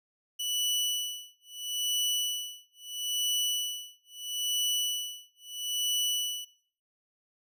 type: tone with tremolo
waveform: sawtooth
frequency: 2960 Hz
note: F#7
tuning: in tune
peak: -23 dBFS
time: 0.39-6.45 s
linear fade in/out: 10 ms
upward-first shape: sine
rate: 0.76 Hz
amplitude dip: 100%
effects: noise-tail reverb RT60 0.5 s tail -17 dB re dry